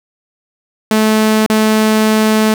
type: tone with dropouts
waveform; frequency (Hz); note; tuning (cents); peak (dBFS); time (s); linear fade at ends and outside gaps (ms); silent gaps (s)
sawtooth; 217.1; A3; -23; -5; 0.91-2.54; 2; 1.463-1.499
effects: none